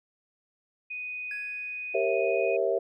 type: tone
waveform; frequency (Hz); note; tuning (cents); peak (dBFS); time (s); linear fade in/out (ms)
sine; 2489; D#7; 0; -33; 0.9-2.57; 10
type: tone with exponential decay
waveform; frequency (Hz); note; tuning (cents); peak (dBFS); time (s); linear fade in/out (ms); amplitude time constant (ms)
triangle; 1669; G#6; +8; -34; 1.31-2.1; 2; 170
type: chord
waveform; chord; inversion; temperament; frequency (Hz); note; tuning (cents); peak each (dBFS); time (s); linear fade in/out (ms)
sine; G diminished seventh; none; equal with one note detuned; 392 / 466.2 / 544.8 / 659.3; G4 / Bb4 / Db5 / Fb5; 0 / 0 / -30 / 0; -29; 1.94-2.79; 10
effects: none